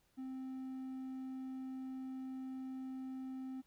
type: tone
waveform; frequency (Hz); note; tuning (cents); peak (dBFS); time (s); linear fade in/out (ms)
triangle; 261.6; C4; 0; -40; 0.17-3.62; 20
effects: pink hiss -75 dBFS RMS until 3.66 s